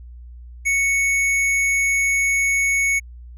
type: tone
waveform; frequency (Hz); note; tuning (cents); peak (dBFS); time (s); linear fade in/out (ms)
square; 2217; C#7; 0; -17; 0.65-3; 20
effects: added 60 Hz sine -36 dBFS peak until 3.37 s + low-pass 12000 Hz 12 dB/octave